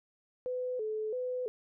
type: tone with vibrato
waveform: sine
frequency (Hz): 466.2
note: A#4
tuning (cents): 0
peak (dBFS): -32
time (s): 0.46-1.48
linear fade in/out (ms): 0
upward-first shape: square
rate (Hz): 1.5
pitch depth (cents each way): 130
effects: none